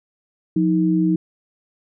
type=tone pair together; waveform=sine; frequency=177.6 / 316.4 Hz; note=F3 / D#4; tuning=+29 / +29 cents; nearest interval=minor seventh; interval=1000 cents; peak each=-18 / -17 dBFS; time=0.56-1.16 s; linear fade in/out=5 ms; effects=none